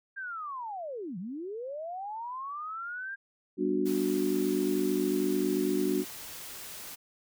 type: linear two-way sweep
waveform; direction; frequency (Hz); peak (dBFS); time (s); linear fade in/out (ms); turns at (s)
sine; down then up; 1616 to 165.1 to 1616; -35; 0.16-3.16; 20; 1.18
type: chord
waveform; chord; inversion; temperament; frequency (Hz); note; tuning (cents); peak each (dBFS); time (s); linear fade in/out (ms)
sine; G major seventh; none; just; 196 / 245 / 294 / 367.5; G3 / B3 / D4 / F#4; 0 / -14 / +2 / -12; -34 / -34 / -30 / -29; 3.57-6.05; 50
type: noise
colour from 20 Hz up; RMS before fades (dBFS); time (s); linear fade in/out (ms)
white; -43; 3.85-6.96; 20
effects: none